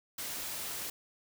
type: noise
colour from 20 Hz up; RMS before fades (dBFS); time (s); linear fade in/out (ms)
white; -39; 0.18-0.9; 5
effects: none